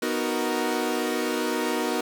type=chord; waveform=sawtooth; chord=B major seventh; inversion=none; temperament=equal; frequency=246.9 / 311.1 / 370 / 466.2 Hz; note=B3 / D#4 / F#4 / A#4; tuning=0 / 0 / 0 / 0 cents; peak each=-26 dBFS; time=0.02-2.01 s; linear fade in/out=5 ms; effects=none